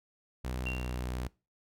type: tone with pitch glide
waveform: sawtooth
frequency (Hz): 62.9 to 61.93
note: B1 to B1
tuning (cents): +32 to +5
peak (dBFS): -30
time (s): 0.44-1.28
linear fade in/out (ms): 10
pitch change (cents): -27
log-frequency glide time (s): 0.75-0.89
type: tone with exponential decay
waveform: sine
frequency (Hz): 2757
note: F7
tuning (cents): -23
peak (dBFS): -32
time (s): 0.66-1.06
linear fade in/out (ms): 5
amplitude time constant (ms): 86
effects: noise-tail reverb RT60 0.3 s tail -23 dB re dry